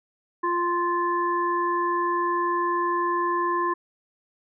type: harmonic tone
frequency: 348.4 Hz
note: F4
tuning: 4 cents flat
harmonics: 1 / 3 / 5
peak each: -27 / -23 / -33 dBFS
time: 0.43-3.74 s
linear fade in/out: 10 ms
effects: none